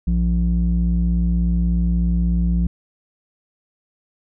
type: tone with low-pass filter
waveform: square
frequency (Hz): 58.27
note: A#1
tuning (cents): 0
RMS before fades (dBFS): -18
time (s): 0.07-2.67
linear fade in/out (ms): 5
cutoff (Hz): 170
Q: 2.6
effects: none